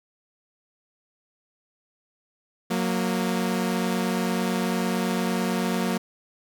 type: tone pair together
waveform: sawtooth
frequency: 183.15 / 232.1 Hz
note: F#3 / A#3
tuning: -17 / -7 cents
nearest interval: major third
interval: 410 cents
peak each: -22 dBFS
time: 2.7-5.98 s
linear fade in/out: 10 ms
effects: none